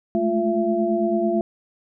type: tone cluster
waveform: sine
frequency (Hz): 211.8 / 220.8 / 348.5 / 672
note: G#3 / A3 / F4 / E5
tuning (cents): +34 / +6 / -4 / +33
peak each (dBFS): -27 / -25 / -22 / -23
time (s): 0.15-1.41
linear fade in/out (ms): 0
effects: none